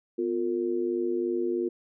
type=tone with amplitude modulation; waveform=sine; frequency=353.2 Hz; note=F4; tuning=20 cents sharp; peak=-21 dBFS; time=0.18-1.69 s; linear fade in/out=10 ms; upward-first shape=sine; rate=103 Hz; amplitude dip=90%; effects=none